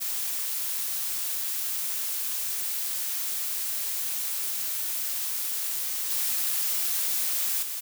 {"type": "noise with level steps", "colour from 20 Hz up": "blue", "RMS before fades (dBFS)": [-30, -27, -33], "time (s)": [0, 7.81], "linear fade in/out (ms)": 20, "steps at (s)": [6.1, 7.62], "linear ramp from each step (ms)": 10, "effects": []}